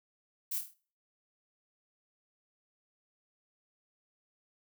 violet noise with echo, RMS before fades -35 dBFS, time 0.51-0.59 s, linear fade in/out 10 ms, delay 25 ms, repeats 6, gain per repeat -5 dB, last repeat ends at 0.74 s, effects noise-tail reverb RT60 0.4 s tail -19 dB re dry

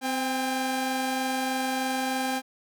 sawtooth tone pair together, 258.6 / 799 Hz, C4 / G5, -20 / +33 cents, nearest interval octave + minor sixth, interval 1953 cents, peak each -25 dBFS, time 0.01-2.42 s, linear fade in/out 50 ms, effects none

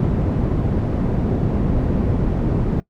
white low-pass noise, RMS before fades -19 dBFS, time 0-2.8 s, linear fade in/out 0 ms, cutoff 220 Hz, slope 12 dB/octave, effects noise-tail reverb RT60 0.1 s tail -18 dB re dry

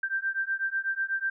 sine beating tone pair, 1568 / 1576.1 Hz, G6 / G6, 0 / +9 cents, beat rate 8.1 Hz, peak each -30 dBFS, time 0.03-1.3 s, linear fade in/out 5 ms, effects none

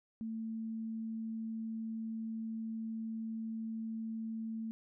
sine tone, 223.4 Hz, A3, 27 cents sharp, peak -37 dBFS, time 0.21-4.71 s, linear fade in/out 0 ms, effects none

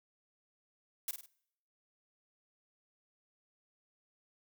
blue noise with echo, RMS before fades -36 dBFS, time 1.08-1.11 s, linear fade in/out 2 ms, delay 50 ms, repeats 3, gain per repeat -7 dB, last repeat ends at 1.26 s, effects noise-tail reverb RT60 0.7 s tail -22 dB re dry

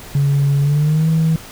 sine tone with pitch glide, 140.8 to 160.81 Hz, C#3 to E3, +27 to -43 cents, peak -10 dBFS, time 0.15-1.36 s, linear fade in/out 2 ms, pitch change +230 cents, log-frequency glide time 0.6-1.08 s, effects tanh soft clip ceiling -9 dBFS + pink hiss -36 dBFS RMS until 1.51 s

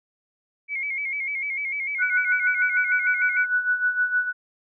sine tone with vibrato, 2217 Hz, C#7, in tune, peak -25 dBFS, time 0.68-3.46 s, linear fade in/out 50 ms, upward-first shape square, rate 6.7 Hz, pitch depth 58 cents each way
sine tone with tremolo, 1480 Hz, F#6, in tune, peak -17 dBFS, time 1.98-4.33 s, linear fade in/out 50 ms, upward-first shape sine, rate 6.5 Hz, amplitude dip 70%
effects none

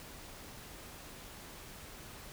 silence, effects pink hiss -50 dBFS RMS until 2.32 s

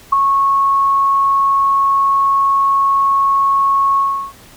sine tone with ADSR envelope, 1100 Hz, C#6, 14 cents flat, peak -4 dBFS, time 0.12-4.33 s, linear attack 11 ms, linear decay 4 ms, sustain -6 dB, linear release 350 ms, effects pink hiss -42 dBFS RMS until 4.56 s

